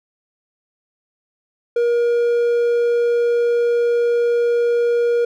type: tone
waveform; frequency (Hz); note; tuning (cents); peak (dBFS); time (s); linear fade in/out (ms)
triangle; 474.6; A#4; +31; -12; 1.76-5.25; 5
effects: none